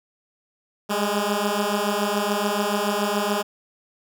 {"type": "beating tone pair", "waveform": "10% pulse", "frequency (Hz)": [202.3, 209.3], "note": ["G#3", "G#3"], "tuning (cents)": [-45, 14], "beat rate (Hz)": 7, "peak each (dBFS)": -16, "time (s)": [0.89, 3.43], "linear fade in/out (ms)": 20, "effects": []}